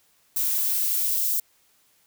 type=noise with high-pass filter sweep; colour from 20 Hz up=violet; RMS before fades=-24 dBFS; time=0.36-1.4 s; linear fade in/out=5 ms; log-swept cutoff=450 to 5000 Hz; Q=0.85; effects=white hiss -63 dBFS RMS until 2.06 s